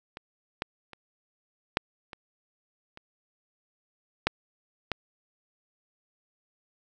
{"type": "clicks", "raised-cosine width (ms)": 0.3, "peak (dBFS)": [-23, -13, -28, -6, -24, -28, -6, -12], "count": 8, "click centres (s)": [0.171, 0.621, 0.933, 1.771, 2.132, 2.974, 4.27, 4.917], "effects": []}